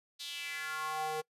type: tone with high-pass filter sweep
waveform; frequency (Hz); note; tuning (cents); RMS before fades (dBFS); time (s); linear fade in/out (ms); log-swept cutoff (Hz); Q
square; 155.56; D#3; 0; -38; 0.19-1.22; 20; 4000 to 520; 3.6
effects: noise-tail reverb RT60 0.1 s tail -24 dB re dry + resampled to 32000 Hz